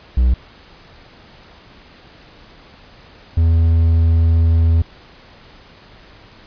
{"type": "tone pair in turn", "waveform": "triangle", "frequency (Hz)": [61.74, 82.41], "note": ["B1", "E2"], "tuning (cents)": [0, 0], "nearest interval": "perfect fourth", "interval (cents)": 500, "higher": "second", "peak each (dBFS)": -8, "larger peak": "neither", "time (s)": [[0.17, 0.34], [3.37, 4.82]], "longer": "second", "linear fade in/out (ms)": 5, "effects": ["pink hiss -44 dBFS RMS until 6.46 s", "resampled to 11025 Hz"]}